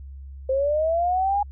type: linear sweep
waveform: sine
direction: up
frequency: 519 to 827 Hz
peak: -19 dBFS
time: 0.49-1.43 s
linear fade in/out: 5 ms
effects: added 68 Hz sine -36 dBFS peak until 1.51 s